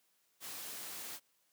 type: noise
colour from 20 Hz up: white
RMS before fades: -45 dBFS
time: 0.4-1.2 s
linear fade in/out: 50 ms
effects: white hiss -75 dBFS RMS until 1.52 s + high-pass 150 Hz 12 dB/octave

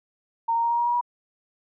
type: tone with pitch steps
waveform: sine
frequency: 920 / 927.5 / 935 / 942.6 / 950.2 / 958 / 965.7 Hz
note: A#5 / A#5 / A#5 / A#5 / A#5 / A#5 / B5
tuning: -23 / -9 / +5 / +19 / +33 / +47 / -39 cents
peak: -20 dBFS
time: 0.48-1.012 s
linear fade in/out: 10 ms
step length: 76 ms
effects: none

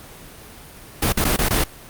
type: noise with dropouts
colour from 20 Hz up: pink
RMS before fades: -18 dBFS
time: 1.02-1.64 s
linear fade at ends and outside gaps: 5 ms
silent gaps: 1.124-1.171 / 1.244-1.249 / 1.365-1.387 / 1.487-1.505 s
effects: pink hiss -41 dBFS RMS until 1.89 s + Opus 32 kbps

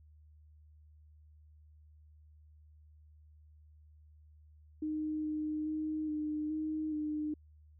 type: tone with pitch steps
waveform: sine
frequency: 307.9 / 306.2 / 309.6 / 303.6 / 310.5 / 303 Hz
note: D#4 / D#4 / D#4 / D#4 / D#4 / D#4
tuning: -18 / -28 / -9 / -42 / -3 / -46 cents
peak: -33 dBFS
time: 4.82-7.34 s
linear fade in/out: 5 ms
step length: 420 ms
effects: added 76 Hz sine -57 dBFS peak until 7.79 s

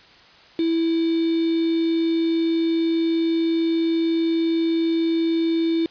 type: tone with quantisation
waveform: sine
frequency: 329.6 Hz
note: E4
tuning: in tune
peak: -18 dBFS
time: 0.59-5.86 s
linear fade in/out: 2 ms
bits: 5
effects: white hiss -49 dBFS RMS until 5.9 s + resampled to 11025 Hz

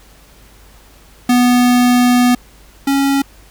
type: tone pair in turn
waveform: square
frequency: 246.1 / 276.2 Hz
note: B3 / C#4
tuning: -6 / -6 cents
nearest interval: major second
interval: 200 cents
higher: second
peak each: -9 / -12 dBFS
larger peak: first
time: 1.29-2.35 / 2.87-3.22 s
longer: first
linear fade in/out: 5 ms
effects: added 50 Hz sine -44 dBFS peak until 3.5 s + pink hiss -46 dBFS RMS until 3.5 s

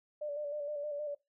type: tone with vibrato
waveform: sine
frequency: 587.3 Hz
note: D5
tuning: in tune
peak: -35 dBFS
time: 0.21-1.15 s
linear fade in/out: 10 ms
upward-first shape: square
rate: 6.4 Hz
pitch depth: 33 cents each way
effects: noise-tail reverb RT60 0.2 s tail -20 dB re dry

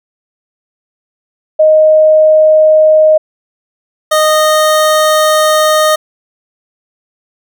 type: tone pair in turn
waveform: sine / 25% pulse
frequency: 622.3 / 618.8 Hz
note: D#5 / D#5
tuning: 0 / -10 cents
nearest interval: unison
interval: 10 cents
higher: first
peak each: -3 dBFS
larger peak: neither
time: 1.59-3.18 / 4.11-5.96 s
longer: second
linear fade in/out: 10 ms
effects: none

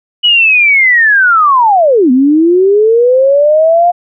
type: linear two-way sweep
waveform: sine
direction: down then up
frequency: 2960 to 245.5 to 712 Hz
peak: -4 dBFS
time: 0.23-3.92 s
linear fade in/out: 20 ms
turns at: 2.11 s
effects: none

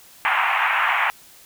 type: band-pass noise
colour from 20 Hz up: pink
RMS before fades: -20 dBFS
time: 0.25-1.1 s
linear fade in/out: 0 ms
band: 780 to 2700 Hz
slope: 48 dB/octave
effects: white hiss -48 dBFS RMS until 1.45 s

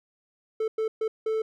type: tone bursts at uneven times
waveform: triangle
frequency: 440 Hz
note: A4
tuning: in tune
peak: -22 dBFS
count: 4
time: 0.6-0.68 / 0.78-0.88 / 1.01-1.08 / 1.26-1.42 s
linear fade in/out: 5 ms
effects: none

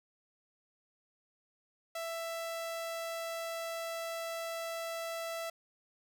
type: tone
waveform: sawtooth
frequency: 663 Hz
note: E5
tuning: 10 cents sharp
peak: -33 dBFS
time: 1.95-5.5 s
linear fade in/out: 5 ms
effects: none

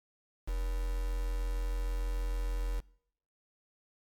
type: tone with quantisation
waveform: sine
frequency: 43.27 Hz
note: F1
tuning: 15 cents flat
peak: -30 dBFS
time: 0.47-2.81 s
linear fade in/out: 20 ms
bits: 7
effects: noise-tail reverb RT60 0.7 s tail -24 dB re dry + MP3 96 kbps

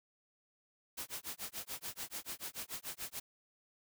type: noise with tremolo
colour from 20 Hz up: white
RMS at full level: -41 dBFS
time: 0.97-3.2 s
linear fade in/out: 10 ms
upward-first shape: sine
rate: 6.9 Hz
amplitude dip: 100%
effects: none

